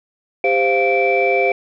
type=tone cluster; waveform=sine; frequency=397.2 / 520 / 695 / 2327 Hz; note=G4 / C5 / F5 / D7; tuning=+23 / -11 / -9 / -17 cents; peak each=-18 dBFS; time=0.44-1.52 s; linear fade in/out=2 ms; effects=tanh soft clip ceiling -5 dBFS